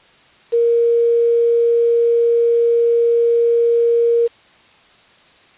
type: tone with quantisation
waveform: sine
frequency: 468.2 Hz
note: A#4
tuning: 8 cents sharp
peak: -11 dBFS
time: 0.52-4.28 s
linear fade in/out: 20 ms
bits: 6
effects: white hiss -49 dBFS RMS until 5.57 s + resampled to 8000 Hz